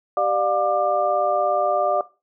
sine tone cluster, 390 / 594 / 711 / 1190 Hz, G4 / D5 / F5 / D6, -9 / +20 / +31 / +22 cents, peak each -30 / -21 / -22 / -23 dBFS, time 0.17-2.01 s, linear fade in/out 2 ms, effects noise-tail reverb RT60 0.3 s tail -19 dB re dry

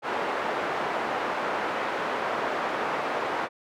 pink band-pass noise, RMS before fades -29 dBFS, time 0.02-3.49 s, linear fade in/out 50 ms, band 500 to 1500 Hz, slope 12 dB/octave, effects none

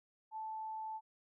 sine tone, 876 Hz, A5, 8 cents flat, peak -40 dBFS, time 0.31-1.01 s, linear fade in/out 50 ms, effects none

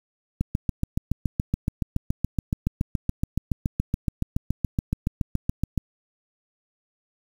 click train, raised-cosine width 5 ms, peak -10 dBFS, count 39, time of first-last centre 0.41-5.777 s, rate 7.08 Hz, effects 7-bit

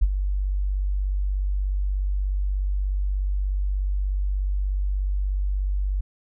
sine tone with ADSR envelope, 48.35 Hz, G1, 23 cents flat, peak -12 dBFS, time 0.01-6.01 s, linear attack 16 ms, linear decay 44 ms, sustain -9 dB, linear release 8 ms, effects none

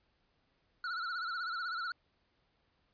square tone with vibrato, 1396.9 Hz, F6, in tune, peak -36 dBFS, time 0.84-1.92 s, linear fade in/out 2 ms, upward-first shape sine, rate 16 Hz, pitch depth 100 cents each way, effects pink hiss -75 dBFS RMS until 2.93 s + resampled to 11025 Hz

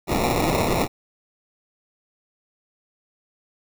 blue noise with sample-and-hold, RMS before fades -21 dBFS, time 0.07-0.88 s, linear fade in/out 50 ms, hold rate 1575 Hz, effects none

